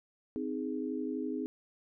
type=chord; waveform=sine; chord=Ab major; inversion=first; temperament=just; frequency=259.6 / 311.5 / 415.3 Hz; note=C4 / Eb4 / Ab4; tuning=-13 / +2 / 0 cents; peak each=-36 / -37 / -39 dBFS; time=0.36-1.46 s; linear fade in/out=0 ms; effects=none